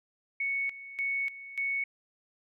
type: tone with tremolo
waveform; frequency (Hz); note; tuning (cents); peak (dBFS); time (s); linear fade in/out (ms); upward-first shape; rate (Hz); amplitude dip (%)
sine; 2217; C#7; 0; -28; 0.4-1.84; 5; square; 1.7; 80
effects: none